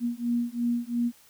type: beating tone pair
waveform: sine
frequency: 236.9 / 239.8 Hz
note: A#3 / A#3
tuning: +28 / +49 cents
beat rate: 2.9 Hz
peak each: -28 dBFS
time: 0-1.12 s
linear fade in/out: 50 ms
effects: white hiss -57 dBFS RMS until 1.29 s